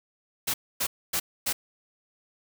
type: noise bursts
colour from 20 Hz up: white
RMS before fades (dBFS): -27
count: 4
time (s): 0.47-1.53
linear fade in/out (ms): 10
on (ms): 70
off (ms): 260
effects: none